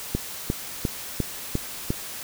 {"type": "click train", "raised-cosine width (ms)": 3, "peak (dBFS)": -10, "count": 6, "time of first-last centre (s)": [0.15, 1.904], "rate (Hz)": 2.85, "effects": ["white hiss -36 dBFS RMS until 2.23 s"]}